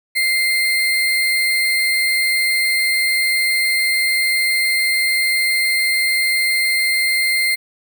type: tone with sample-and-hold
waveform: sine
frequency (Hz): 2093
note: C7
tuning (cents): 0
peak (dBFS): -14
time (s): 0.15-7.56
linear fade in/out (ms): 20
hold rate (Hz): 6300
effects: none